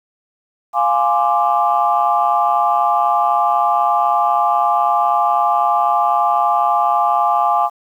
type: chord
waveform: sine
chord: D half-diminished seventh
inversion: first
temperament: equal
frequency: 698.5 / 830.6 / 1046.5 / 1174.7 Hz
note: F5 / Ab5 / C6 / D6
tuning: 0 / 0 / 0 / 0 cents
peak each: -17 / -16 / -21 / -17 dBFS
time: 0.73-7.7 s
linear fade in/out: 50 ms
effects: tanh soft clip ceiling -2 dBFS + 8-bit